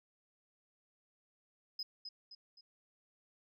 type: tone with echo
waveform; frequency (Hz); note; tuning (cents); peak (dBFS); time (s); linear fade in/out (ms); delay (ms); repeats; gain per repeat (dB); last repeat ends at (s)
sine; 5050; D#8; +25; -36; 1.79-1.83; 5; 260; 3; -7; 2.61
effects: tanh soft clip ceiling -34 dBFS